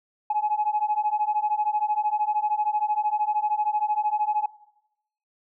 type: beating tone pair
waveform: sine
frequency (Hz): 838 / 851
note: G#5 / G#5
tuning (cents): +15 / +42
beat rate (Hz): 13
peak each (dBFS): -24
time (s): 0.3-4.46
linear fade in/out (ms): 5
effects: noise-tail reverb RT60 0.8 s tail -20 dB re dry + tanh soft clip ceiling -15 dBFS